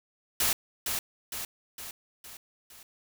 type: noise with echo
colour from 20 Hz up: white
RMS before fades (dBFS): -26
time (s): 0.4-0.53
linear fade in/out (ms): 2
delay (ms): 460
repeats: 5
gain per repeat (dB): -5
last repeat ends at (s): 2.83
effects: none